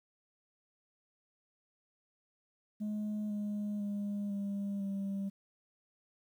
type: tone with pitch steps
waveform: sine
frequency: 210.9 / 207.3 / 203.7 / 200.2 / 196.78 Hz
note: G#3 / G#3 / G#3 / G3 / G3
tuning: +27 / -3 / -33 / +37 / +7 cents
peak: -31 dBFS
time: 2.8-5.3 s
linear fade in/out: 20 ms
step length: 500 ms
effects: tanh soft clip ceiling -33 dBFS + 11-bit

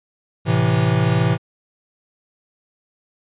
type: chord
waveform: square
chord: A minor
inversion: none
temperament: equal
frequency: 110 / 130.81 / 164.81 Hz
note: A2 / C3 / E3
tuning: 0 / 0 / 0 cents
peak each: -20 dBFS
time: 0.45-1.38 s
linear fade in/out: 50 ms
effects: resampled to 8000 Hz

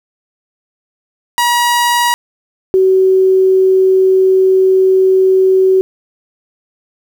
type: tone pair in turn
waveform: sawtooth / sine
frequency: 959 / 378 Hz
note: A#5 / F#4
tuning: +49 / +37 cents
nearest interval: octave + major third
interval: 1612 cents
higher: first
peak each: -6 dBFS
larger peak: neither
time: 1.38-2.14 / 2.74-5.81 s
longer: second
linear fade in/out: 0 ms
effects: 7-bit

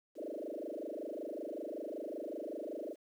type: tone with frequency modulation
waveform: sine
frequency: 456.8 Hz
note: A#4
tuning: 35 cents flat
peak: -39 dBFS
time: 0.15-2.96 s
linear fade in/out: 50 ms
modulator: 25.3 Hz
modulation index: 6.8
effects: 11-bit

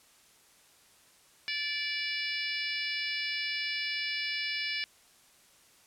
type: harmonic tone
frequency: 581 Hz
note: D5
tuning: 19 cents flat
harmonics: 3 / 4 / 5 / 6 / 7 / 8 / 9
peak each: -39 / -35 / -39 / -43 / -42 / -42 / -39 dBFS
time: 1.48-4.84 s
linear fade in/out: 0 ms
effects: white hiss -61 dBFS RMS until 5.86 s + low-pass 11000 Hz 12 dB/octave

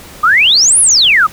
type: exponential two-way sweep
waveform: sine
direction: up then down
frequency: 1174.7 to 11040 to 1174.7 Hz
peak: -5 dBFS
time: 0.23-1.27 s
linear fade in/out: 10 ms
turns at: 0.8 s
effects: pink hiss -34 dBFS RMS until 1.32 s

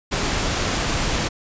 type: noise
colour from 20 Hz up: pink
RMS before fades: -22 dBFS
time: 0.11-1.29 s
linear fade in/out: 20 ms
effects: resampled to 16000 Hz

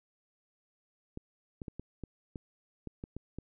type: clicks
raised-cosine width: 3 ms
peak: -27 dBFS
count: 10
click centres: 1.174 / 1.618 / 1.682 / 1.796 / 2.037 / 2.358 / 2.873 / 3.039 / 3.166 / 3.386 s
effects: none

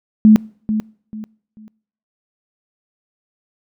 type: tone with echo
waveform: sine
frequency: 215.6 Hz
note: A3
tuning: 35 cents flat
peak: -4 dBFS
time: 0.25-0.36 s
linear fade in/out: 0 ms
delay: 440 ms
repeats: 3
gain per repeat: -11 dB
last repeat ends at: 1.68 s
effects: noise-tail reverb RT60 0.6 s tail -26 dB re dry

